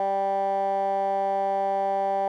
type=tone with band-pass filter; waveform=15% pulse; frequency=196 Hz; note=G3; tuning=in tune; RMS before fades=-25 dBFS; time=0-2.28 s; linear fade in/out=2 ms; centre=720 Hz; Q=7.1; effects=none